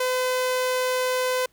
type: tone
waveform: sawtooth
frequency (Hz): 508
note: B4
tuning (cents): +49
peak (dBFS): -18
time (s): 0-1.46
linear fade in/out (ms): 5
effects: pink hiss -63 dBFS RMS until 1.52 s